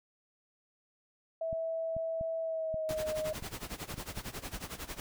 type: tone with pitch glide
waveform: sine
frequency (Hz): 653 to 621.4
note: E5 to D#5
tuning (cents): -17 to -2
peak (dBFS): -32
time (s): 1.41-3.33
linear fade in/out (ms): 5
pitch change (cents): -85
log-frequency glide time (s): 2.41-3.06
type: clicks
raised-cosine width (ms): 5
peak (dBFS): -30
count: 9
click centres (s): 1.529 / 1.966 / 2.211 / 2.743 / 2.909 / 3.425 / 3.941 / 3.981 / 4.175
type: noise with tremolo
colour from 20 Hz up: pink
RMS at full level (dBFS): -39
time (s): 2.89-5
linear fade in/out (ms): 0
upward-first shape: sine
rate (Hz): 11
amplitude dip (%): 85
effects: none